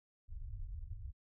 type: low-pass noise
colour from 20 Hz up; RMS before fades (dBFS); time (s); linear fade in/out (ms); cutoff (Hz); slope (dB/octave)
pink; -44; 0.28-1.13; 50; 100; 48
effects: none